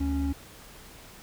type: tone pair together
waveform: triangle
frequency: 73.42 / 277.2 Hz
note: D2 / C#4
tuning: 0 / 0 cents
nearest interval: octave + major seventh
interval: 2300 cents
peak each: -26 dBFS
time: 0-0.33 s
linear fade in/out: 10 ms
effects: pink hiss -49 dBFS RMS until 1.22 s